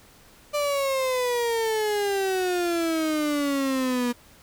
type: exponential sweep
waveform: 35% pulse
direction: down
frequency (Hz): 593 to 240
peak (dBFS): -21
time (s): 0.53-4.13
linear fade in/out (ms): 20
effects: pink hiss -53 dBFS RMS until 4.42 s